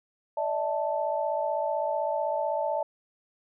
sine chord, D suspended second, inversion none, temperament equal with one note detuned, 587.3 / 643.1 / 880 Hz, D5 / E5 / A5, 0 / -43 / 0 cents, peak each -30 dBFS, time 0.37-2.83 s, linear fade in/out 5 ms, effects none

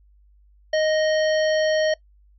harmonic tone, 622.3 Hz, D#5, in tune, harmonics 1 / 3 / 5 / 7 / 9, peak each -18 / -28 / -32 / -35 / -37 dBFS, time 0.73-1.94 s, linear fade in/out 5 ms, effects noise-tail reverb RT60 0.1 s tail -21 dB re dry + added 50 Hz sine -52 dBFS peak until 2.38 s

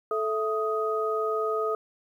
sine tone cluster, 437.2 / 661 / 1250 Hz, A4 / E5 / D#6, -11 / +5 / +8 cents, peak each -27 / -33 / -29 dBFS, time 0.11-1.75 s, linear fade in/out 2 ms, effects 10-bit

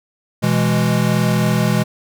square chord, E major, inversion second, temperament equal, 123.47 / 164.81 / 207.7 Hz, B2 / E3 / G#3, 0 / 0 / 0 cents, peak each -19 dBFS, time 0.42-1.84 s, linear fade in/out 20 ms, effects none

